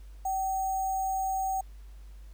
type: tone with sample-and-hold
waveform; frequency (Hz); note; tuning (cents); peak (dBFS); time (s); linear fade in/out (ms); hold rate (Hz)
sine; 765; G5; -42; -27; 0.25-1.61; 5; 7350
effects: added 50 Hz sine -44 dBFS peak until 2.33 s + pink hiss -64 dBFS RMS until 2.33 s